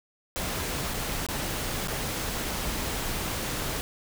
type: noise with dropouts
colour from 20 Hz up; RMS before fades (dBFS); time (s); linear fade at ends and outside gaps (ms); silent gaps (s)
pink; -31; 0.36-3.81; 0; 0.938-0.942 / 1.265-1.287 / 1.874-1.883
effects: none